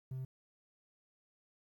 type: tone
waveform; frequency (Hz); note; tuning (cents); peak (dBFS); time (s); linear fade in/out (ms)
triangle; 130.5; C3; -4; -36; 0.11-0.25; 5
effects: tanh soft clip ceiling -32 dBFS + 12-bit